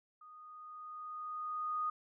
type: tone with level ramp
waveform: sine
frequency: 1237 Hz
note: D#6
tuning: 10 cents flat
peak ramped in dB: -53 to -32 dBFS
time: 0.21-1.9 s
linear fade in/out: 5 ms
effects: none